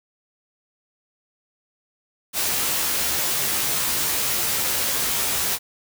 white noise with comb filter, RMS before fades -23 dBFS, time 2.33-5.59 s, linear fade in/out 50 ms, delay 15 ms, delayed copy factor +0.8, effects none

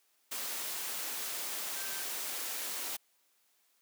sine tone in noise, 1564 Hz, G6, 4 cents flat, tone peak -48 dBFS, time 1.75-2.05 s, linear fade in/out 10 ms, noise white, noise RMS -38 dBFS, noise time 0.31-2.97 s, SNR -13 dB, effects white hiss -72 dBFS RMS until 3.81 s + high-pass 300 Hz 12 dB/octave

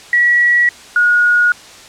sine tone pair in turn, 1929 / 1445.1 Hz, B6 / F#6, -41 / -41 cents, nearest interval perfect fourth, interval 500 cents, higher first, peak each -8 dBFS, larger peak neither, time 0.13-0.69 / 0.96-1.52 s, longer neither, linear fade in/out 2 ms, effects white hiss -37 dBFS RMS until 1.88 s + low-pass 7000 Hz 12 dB/octave

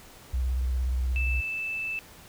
sine tone with vibrato, 63.3 Hz, B1, 43 cents sharp, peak -24 dBFS, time 0.33-1.41 s, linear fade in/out 10 ms, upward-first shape triangle, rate 17 Hz, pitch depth 100 cents each way
sine tone, 2637 Hz, E7, in tune, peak -29 dBFS, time 1.16-1.99 s, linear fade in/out 0 ms
effects pink hiss -50 dBFS RMS until 2.28 s

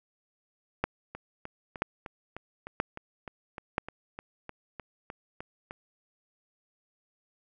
two click trains, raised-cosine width 0.5 ms, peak -24 / -11 dBFS, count 16 / 4, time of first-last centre 1.15-5.709 / 0.84-3.781 s, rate 3.29 / 1.02 Hz, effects none

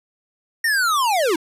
square linear sweep, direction down, 1871 to 297.7 Hz, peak -17 dBFS, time 0.64-1.36 s, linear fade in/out 5 ms, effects resampled to 32000 Hz

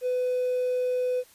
triangle tone with hard clipping, 501 Hz, B4, 25 cents sharp, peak -24 dBFS, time 0.01-1.24 s, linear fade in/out 50 ms, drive 4 dB, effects white hiss -56 dBFS RMS until 1.34 s + resampled to 32000 Hz

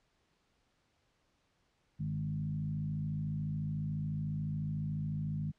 sine tone with frequency modulation, 151.7 Hz, D#3, 44 cents flat, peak -33 dBFS, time 1.99-5.52 s, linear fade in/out 20 ms, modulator 54 Hz, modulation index 0.92, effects pink hiss -75 dBFS RMS until 5.58 s + low-pass 6000 Hz 12 dB/octave

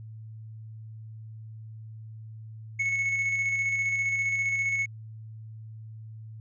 triangle tone with tremolo, 2201 Hz, C#7, 13 cents flat, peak -22 dBFS, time 2.79-4.86 s, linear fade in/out 10 ms, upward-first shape square, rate 15 Hz, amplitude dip 30%, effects added 110 Hz sine -40 dBFS peak until 6.4 s + resampled to 22050 Hz

